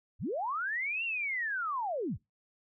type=linear two-way sweep; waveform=sine; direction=up then down; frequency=46.25 to 2794 to 46.25 Hz; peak=-31 dBFS; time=0.19-2.18 s; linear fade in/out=50 ms; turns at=1.04 s; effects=noise-tail reverb RT60 0.2 s tail -23 dB re dry